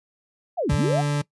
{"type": "linear two-way sweep", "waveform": "sine", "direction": "down then up", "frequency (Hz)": [780, 46.25, 780], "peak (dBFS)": -21, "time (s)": [0.57, 1.02], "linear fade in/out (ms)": 20, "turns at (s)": 0.73}
{"type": "tone", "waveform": "40% pulse", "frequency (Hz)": 145.7, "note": "D3", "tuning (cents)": -13, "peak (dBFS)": -20, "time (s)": [0.69, 1.22], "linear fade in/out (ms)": 10}
{"effects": ["noise-tail reverb RT60 0.1 s tail -20 dB re dry", "resampled to 24000 Hz"]}